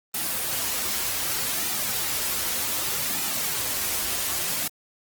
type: noise with flanger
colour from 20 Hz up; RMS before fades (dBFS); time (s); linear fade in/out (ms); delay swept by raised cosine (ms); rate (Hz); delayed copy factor
white; -27; 0.14-4.68; 5; 1.8 to 7.1; 0.65; -0.55
effects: Opus 24 kbps